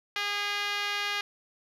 5% pulse tone with band-pass filter, 408.9 Hz, G#4, 27 cents flat, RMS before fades -31 dBFS, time 0.16-1.21 s, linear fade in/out 2 ms, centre 2000 Hz, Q 0.73, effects none

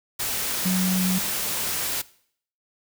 sine tone in noise, 185 Hz, F#3, in tune, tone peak -20 dBFS, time 0.65-1.19 s, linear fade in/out 10 ms, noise white, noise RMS -27 dBFS, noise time 0.19-2.02 s, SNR +4 dB, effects noise-tail reverb RT60 0.6 s tail -20 dB re dry

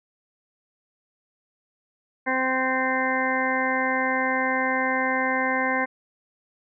harmonic tone, 260 Hz, C4, 11 cents flat, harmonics 1 / 2 / 3 / 4 / 6 / 7 / 8, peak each -29 / -29 / -29 / -29 / -29 / -29 / -29 dBFS, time 2.26-5.86 s, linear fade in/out 20 ms, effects none

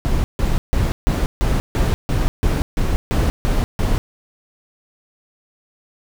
brown noise bursts, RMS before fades -17 dBFS, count 12, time 0.05-3.98 s, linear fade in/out 0 ms, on 190 ms, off 150 ms, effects none

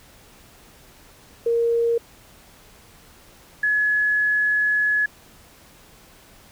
sine tone pair in turn, 466.2 / 1697.2 Hz, A#4 / G#6, 0 / +37 cents, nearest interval octave + minor seventh, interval 2237 cents, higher second, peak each -17 dBFS, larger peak neither, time 1.46-1.98 / 3.63-5.06 s, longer second, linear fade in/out 5 ms, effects pink hiss -50 dBFS RMS until 6.51 s

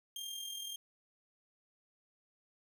sawtooth tone with amplitude modulation, 3200 Hz, G7, 35 cents sharp, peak -36 dBFS, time 0.16-0.76 s, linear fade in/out 2 ms, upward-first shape sine, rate 41.2 Hz, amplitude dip 45%, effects none

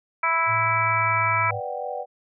harmonic tone, 329.6 Hz, E4, in tune, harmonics 2 / 3 / 4 / 5 / 6 / 7, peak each -33 / -24 / -24 / -33 / -32 / -24 dBFS, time 0.23-1.51 s, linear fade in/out 5 ms
sine tone with pitch glide, 110.7 to 105.46 Hz, A2 to G#2, +11 to +27 cents, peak -30 dBFS, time 0.46-1.61 s, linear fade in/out 50 ms, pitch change -84 cents, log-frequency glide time 0.68-1.47 s
sine chord, G major seventh, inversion first, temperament equal, 493.9 / 587.3 / 740 / 784 Hz, B4 / D5 / F#5 / G5, 0 / 0 / 0 / 0 cents, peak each -33 dBFS, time 1.48-2.06 s, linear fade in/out 50 ms
effects none

